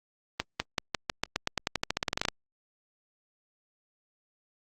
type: accelerating click train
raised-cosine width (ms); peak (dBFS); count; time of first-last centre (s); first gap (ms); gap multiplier
0.2; -9; 21; 0.4-2.285; 200; 0.91
effects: Opus 32 kbps